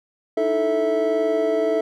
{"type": "tone cluster", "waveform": "triangle", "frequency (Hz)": [305.3, 326.7, 438.8, 654], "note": ["D#4", "E4", "A4", "E5"], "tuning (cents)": [-33, -15, -5, -14], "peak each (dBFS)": [-26, -27, -19, -20], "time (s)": [0.37, 1.81], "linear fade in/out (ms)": 5, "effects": []}